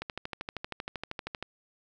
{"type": "click train", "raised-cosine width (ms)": 0.3, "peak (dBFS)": -19, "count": 19, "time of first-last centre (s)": [0.02, 1.426], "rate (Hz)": 12.8, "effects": []}